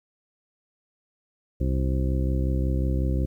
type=harmonic tone; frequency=65.5 Hz; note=C2; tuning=2 cents sharp; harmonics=1 / 2 / 3 / 4 / 5 / 6 / 8; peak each=-23 / -28 / -34 / -34 / -34 / -39 / -38 dBFS; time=1.6-3.26 s; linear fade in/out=10 ms; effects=10-bit